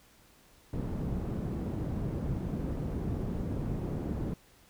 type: low-pass noise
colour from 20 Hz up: white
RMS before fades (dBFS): -34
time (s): 0.73-4.34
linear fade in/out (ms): 5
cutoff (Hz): 220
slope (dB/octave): 12
effects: pink hiss -61 dBFS RMS until 4.69 s